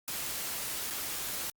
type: noise with dropouts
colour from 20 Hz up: white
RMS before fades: -36 dBFS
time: 0.08-1.5 s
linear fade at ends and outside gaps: 0 ms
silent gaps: 0.901-0.906 s
effects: Opus 48 kbps